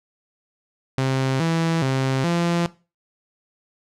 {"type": "tone with pitch steps", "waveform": "sawtooth", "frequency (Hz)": [132.6, 164.7, 132.8, 171.3], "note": ["C3", "E3", "C3", "F3"], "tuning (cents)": [23, -1, 26, -33], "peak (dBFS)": -15, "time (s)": [0.98, 2.66], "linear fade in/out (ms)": 0, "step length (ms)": 420, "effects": ["noise-tail reverb RT60 0.3 s tail -18 dB re dry", "low-pass 7000 Hz 12 dB/octave"]}